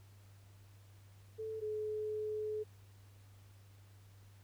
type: tone pair in turn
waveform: sine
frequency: 439.1 / 427.6 Hz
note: A4 / A4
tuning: -4 / -49 cents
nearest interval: unison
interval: 45 cents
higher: first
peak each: -39 / -36 dBFS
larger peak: second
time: 1.38-1.61 / 1.61-2.64 s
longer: second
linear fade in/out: 20 ms
effects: added 99 Hz sine -57 dBFS peak until 4.43 s + pink hiss -68 dBFS RMS until 4.43 s